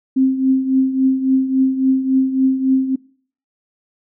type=tone with tremolo; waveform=sine; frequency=263.7 Hz; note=C4; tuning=14 cents sharp; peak=-9 dBFS; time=0.16-2.96 s; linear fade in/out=10 ms; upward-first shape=triangle; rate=3.6 Hz; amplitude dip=70%; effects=noise-tail reverb RT60 0.5 s tail -23 dB re dry